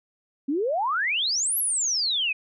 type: exponential two-way sweep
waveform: sine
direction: up then down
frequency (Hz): 261.6 to 11840 to 2446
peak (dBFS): -22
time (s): 0.48-2.33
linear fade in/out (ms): 10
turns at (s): 1.58
effects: none